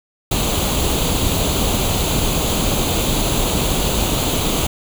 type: noise with comb filter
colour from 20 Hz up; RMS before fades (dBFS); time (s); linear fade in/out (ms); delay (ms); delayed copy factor
pink; -18; 0.31-4.67; 5; 0.28; +0.65
effects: none